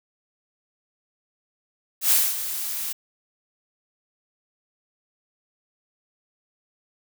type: noise with ADSR envelope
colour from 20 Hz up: blue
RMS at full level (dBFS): -17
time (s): 2.01-2.93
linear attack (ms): 100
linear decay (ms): 230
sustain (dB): -12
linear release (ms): 11
effects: none